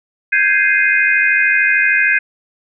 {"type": "chord", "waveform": "sine", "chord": "Ab major seventh", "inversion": "third", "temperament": "equal", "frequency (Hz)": [1568, 1661.2, 2093, 2489], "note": ["G6", "Ab6", "C7", "Eb7"], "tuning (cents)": [0, 0, 0, 0], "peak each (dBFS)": -16, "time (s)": [0.32, 2.19], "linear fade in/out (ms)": 10, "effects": []}